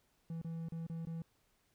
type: tone with dropouts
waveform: triangle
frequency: 164.7 Hz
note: E3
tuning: 1 cent flat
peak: -37 dBFS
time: 0.3-1.22 s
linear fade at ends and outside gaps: 2 ms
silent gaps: 0.416-0.446 / 0.686-0.721 / 0.867-0.898 / 1.052-1.07 s
effects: pink hiss -75 dBFS RMS until 1.74 s